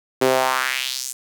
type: tone with high-pass filter sweep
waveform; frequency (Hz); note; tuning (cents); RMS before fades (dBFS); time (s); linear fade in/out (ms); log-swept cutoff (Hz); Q
sawtooth; 130; C3; -11; -21; 0.21-1.13; 10; 350 to 8100; 2.3
effects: 7-bit